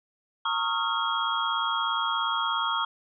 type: tone cluster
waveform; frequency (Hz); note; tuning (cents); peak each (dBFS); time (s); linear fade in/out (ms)
sine; 917 / 1097 / 1268 / 1385 / 3284; A#5 / C#6 / D#6 / F6 / G#7; -29 / -18 / +32 / -15 / -20; -31; 0.45-2.85; 5
effects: none